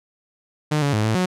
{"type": "tone with pitch steps", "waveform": "sawtooth", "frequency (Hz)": [151.4, 142.3, 106.8, 110.4, 182.8], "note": ["D#3", "C#3", "G#2", "A2", "F#3"], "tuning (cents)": [-47, 46, 49, 6, -21], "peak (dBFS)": -14, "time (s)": [0.71, 1.26], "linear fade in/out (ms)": 10, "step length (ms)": 110, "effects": ["low-pass 9000 Hz 12 dB/octave"]}